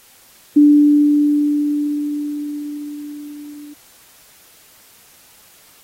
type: tone with level ramp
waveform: sine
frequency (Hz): 293.7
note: D4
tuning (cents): 0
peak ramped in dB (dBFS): -5 to -33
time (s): 0.56-3.74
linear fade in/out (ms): 10
effects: white hiss -48 dBFS RMS until 5.83 s + AAC 48 kbps